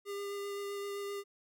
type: tone with vibrato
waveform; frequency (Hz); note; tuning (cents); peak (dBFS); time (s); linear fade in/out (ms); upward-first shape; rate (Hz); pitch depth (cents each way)
square; 402.5; G4; +46; -38; 0.05-1.24; 50; sine; 7.7; 11
effects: none